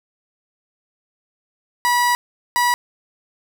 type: tone bursts at uneven times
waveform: 30% pulse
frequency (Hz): 972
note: B5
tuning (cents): -28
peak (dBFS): -12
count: 2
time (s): 1.85-2.15 / 2.56-2.74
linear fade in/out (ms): 0
effects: none